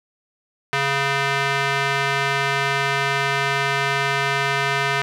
square tone with band-pass filter, 138.8 Hz, C#3, 3 cents sharp, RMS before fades -21 dBFS, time 0.73-5.02 s, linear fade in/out 0 ms, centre 1900 Hz, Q 1.1, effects none

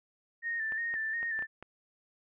sine tone with vibrato, 1812 Hz, A#6, 50 cents flat, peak -31 dBFS, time 0.42-1.47 s, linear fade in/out 50 ms, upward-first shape square, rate 2.8 Hz, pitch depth 41 cents each way
clicks, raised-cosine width 0.5 ms, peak -30 dBFS, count 6, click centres 0.722 / 0.94 / 1.229 / 1.391 / 1.424 / 1.626 s
effects none

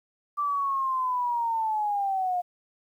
sine linear sweep, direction down, 1174.7 to 707 Hz, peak -24 dBFS, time 0.37-2.42 s, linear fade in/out 20 ms, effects 10-bit

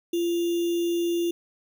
sine tone with sample-and-hold, 343.1 Hz, F4, 31 cents flat, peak -22 dBFS, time 0.13-1.31 s, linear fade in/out 5 ms, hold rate 3150 Hz, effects none

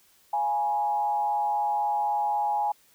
sine tone with frequency modulation, 830.6 Hz, G#5, in tune, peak -23 dBFS, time 0.33-2.72 s, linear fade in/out 5 ms, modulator 135 Hz, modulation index 0.54, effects white hiss -61 dBFS RMS until 2.94 s

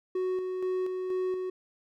triangle tone with tremolo, 370 Hz, F#4, in tune, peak -25 dBFS, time 0.15-1.5 s, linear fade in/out 5 ms, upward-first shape square, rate 2.1 Hz, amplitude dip 35%, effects none

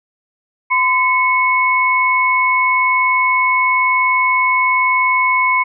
sine tone pair together, 1021 / 2200 Hz, C6 / C#7, -43 / -14 cents, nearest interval octave + minor second, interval 1329 cents, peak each -14 dBFS, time 0.7-5.64 s, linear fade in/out 20 ms, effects none

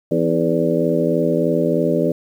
harmonic tone with a mistuned harmonic, 83.2 Hz, E2, 17 cents sharp, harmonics 2 / 3 / 4 / 5 / 6 / 7, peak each -22 / -22 / -22 / -22 / -22 / -22 dBFS, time 0.11-2.12 s, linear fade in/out 5 ms, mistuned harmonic 4, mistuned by -55 cents, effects 8-bit

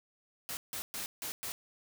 white noise bursts at uneven times, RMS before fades -39 dBFS, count 5, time 0.49-0.57 / 0.73-0.82 / 0.94-1.06 / 1.22-1.32 / 1.43-1.52 s, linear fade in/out 0 ms, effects none

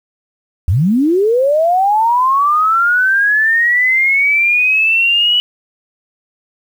sine linear sweep, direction up, 73 to 2960 Hz, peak -9 dBFS, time 0.68-5.4 s, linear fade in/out 0 ms, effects 7-bit

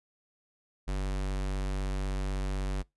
square tone, 48.05 Hz, G1, 34 cents flat, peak -30 dBFS, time 0.87-2.83 s, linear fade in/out 20 ms, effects noise-tail reverb RT60 0.2 s tail -25 dB re dry + resampled to 24000 Hz

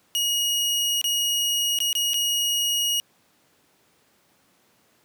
sawtooth tone with dropouts, 2885 Hz, F#7, 44 cents flat, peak -18 dBFS, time 0.15-3 s, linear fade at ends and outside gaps 0 ms, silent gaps 1.014-1.042 / 1.788-1.803 / 1.929-1.952 / 2.134-2.142 s, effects pink hiss -62 dBFS RMS until 5.04 s + high-pass 150 Hz 12 dB/octave

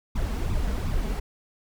brown noise with flanger, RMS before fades -26 dBFS, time 0.15-1.2 s, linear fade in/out 10 ms, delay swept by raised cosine 0.8 to 4.7 ms, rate 2.7 Hz, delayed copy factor +0.7, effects none

